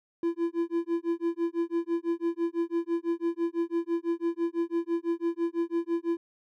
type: tone with tremolo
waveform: triangle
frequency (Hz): 337.6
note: E4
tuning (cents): +41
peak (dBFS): -21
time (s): 0.23-6.17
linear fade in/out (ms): 2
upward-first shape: sine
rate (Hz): 6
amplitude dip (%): 100
effects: none